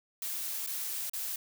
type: noise with dropouts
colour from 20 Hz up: blue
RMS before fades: -36 dBFS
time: 0.22-1.36 s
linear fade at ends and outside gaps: 2 ms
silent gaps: 0.665-0.672 / 1.097-1.134 s
effects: none